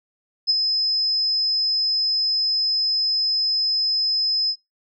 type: tone with ADSR envelope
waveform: sine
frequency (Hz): 5100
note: D#8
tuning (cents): +42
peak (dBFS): -13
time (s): 0.47-4.56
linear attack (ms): 29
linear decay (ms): 26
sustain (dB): -5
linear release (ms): 66
effects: noise-tail reverb RT60 0.2 s tail -25 dB re dry